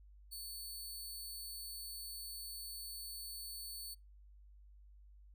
15% pulse tone, 4460 Hz, C#8, 10 cents sharp, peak -38 dBFS, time 0.31-3.95 s, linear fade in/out 20 ms, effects noise-tail reverb RT60 0.2 s tail -25 dB re dry + added 50 Hz sine -57 dBFS peak until 5.34 s

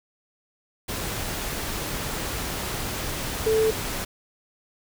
sine tone in noise, 440 Hz, A4, in tune, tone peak -18 dBFS, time 3.46-3.71 s, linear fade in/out 10 ms, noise pink, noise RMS -30 dBFS, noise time 0.88-4.05 s, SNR +9 dB, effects none

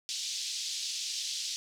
white band-pass noise, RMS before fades -36 dBFS, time 0.09-1.56 s, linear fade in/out 0 ms, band 3300 to 6200 Hz, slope 24 dB/octave, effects none

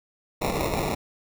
blue noise with sample-and-hold, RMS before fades -26 dBFS, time 0.41-0.95 s, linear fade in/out 10 ms, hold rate 1575 Hz, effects none

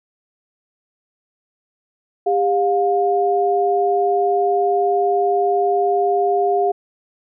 sine tone pair together, 400.4 / 710 Hz, G4 / F5, +37 / +28 cents, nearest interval minor seventh, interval 991 cents, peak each -17 dBFS, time 2.26-6.72 s, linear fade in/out 10 ms, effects none

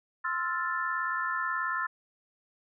sine chord, F major seventh, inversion second, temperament equal, 1046.5 / 1318.5 / 1396.9 / 1760 Hz, C6 / E6 / F6 / A6, 0 / 0 / 0 / 0 cents, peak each -34 / -34 / -35 / -33 dBFS, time 0.24-1.87 s, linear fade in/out 10 ms, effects none

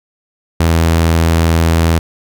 sawtooth tone, 82.41 Hz, E2, in tune, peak -5 dBFS, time 0.6-1.99 s, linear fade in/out 5 ms, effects none

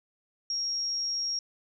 sine tone, 5588 Hz, F8, in tune, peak -28 dBFS, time 0.5-1.39 s, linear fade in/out 2 ms, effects none

